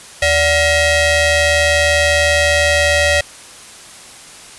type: ring-modulated tone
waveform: sawtooth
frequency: 659.3 Hz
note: E5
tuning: in tune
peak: -4 dBFS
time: 0.22-3.21 s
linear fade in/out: 5 ms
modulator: 1240 Hz
effects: white hiss -37 dBFS RMS until 4.58 s + resampled to 24000 Hz